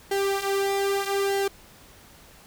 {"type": "tone with flanger", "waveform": "sawtooth", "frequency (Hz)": 395.2, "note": "G4", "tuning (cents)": 14, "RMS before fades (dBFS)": -25, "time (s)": [0.11, 1.48], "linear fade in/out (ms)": 5, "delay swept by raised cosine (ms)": [0.79, 4.39], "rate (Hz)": 0.8, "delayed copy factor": -0.7, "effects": ["pink hiss -51 dBFS RMS until 2.46 s"]}